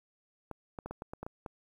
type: clicks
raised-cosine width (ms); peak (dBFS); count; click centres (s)
1; -26; 9; 0.513 / 0.788 / 0.86 / 0.91 / 1.021 / 1.135 / 1.23 / 1.265 / 1.462
effects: 10-bit